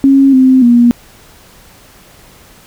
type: tone with pitch steps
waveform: sine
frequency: 272.8 / 260.1 / 239.1 Hz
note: C#4 / C4 / A#3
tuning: -28 / -10 / +44 cents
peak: -3 dBFS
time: 0.04-0.91 s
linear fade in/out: 0 ms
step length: 290 ms
effects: pink hiss -41 dBFS RMS until 2.66 s